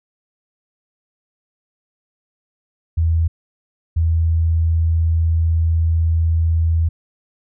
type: tone bursts at uneven times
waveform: sine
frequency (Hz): 82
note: E2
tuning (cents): -9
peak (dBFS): -13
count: 2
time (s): 2.97-3.28 / 3.96-6.89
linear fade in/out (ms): 10
effects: none